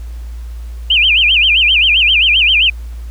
sine tone with vibrato, 2755 Hz, F7, 24 cents flat, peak -7 dBFS, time 0.9-2.7 s, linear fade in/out 5 ms, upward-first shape sine, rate 7.6 Hz, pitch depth 250 cents each way, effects added 58 Hz sine -23 dBFS peak until 3.1 s + pink hiss -46 dBFS RMS until 3.1 s

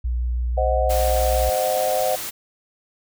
sine tone with vibrato, 60.4 Hz, B1, 38 cents flat, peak -20 dBFS, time 0.04-1.5 s, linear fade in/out 10 ms, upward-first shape triangle, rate 6.1 Hz, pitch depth 14 cents each way
sine chord, C diminished, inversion none, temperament equal, 523.3 / 622.3 / 740 Hz, C5 / Eb5 / Gb5, 0 / 0 / 0 cents, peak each -23 dBFS, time 0.57-2.16 s, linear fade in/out 10 ms
white noise, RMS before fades -30 dBFS, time 0.89-2.31 s, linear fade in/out 20 ms
effects none

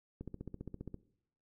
click train, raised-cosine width 3 ms, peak -30 dBFS, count 12, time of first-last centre 0.21-0.943 s, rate 15 Hz, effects noise-tail reverb RT60 0.7 s tail -19 dB re dry

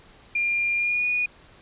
sine tone with pitch glide, 2400 to 2459 Hz, D7 to D#7, +37 to -21 cents, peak -21 dBFS, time 0.35-1.26 s, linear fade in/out 5 ms, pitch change +42 cents, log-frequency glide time 0.77-1.05 s, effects pink hiss -52 dBFS RMS until 1.61 s + resampled to 8000 Hz

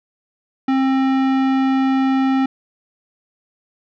sine tone with tanh clipping, 265.9 Hz, C4, 28 cents sharp, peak -16 dBFS, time 0.68-2.46 s, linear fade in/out 5 ms, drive 18 dB, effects none

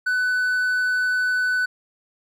triangle tone, 1498 Hz, F#6, 21 cents sharp, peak -17 dBFS, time 0.06-1.66 s, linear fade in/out 10 ms, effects none

